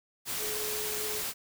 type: tone in noise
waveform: sine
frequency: 426.3 Hz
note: G#4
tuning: 45 cents sharp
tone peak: -38 dBFS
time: 0.38-1.23 s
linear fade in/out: 50 ms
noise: white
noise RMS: -34 dBFS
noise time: 0.25-1.34 s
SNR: -7 dB
effects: none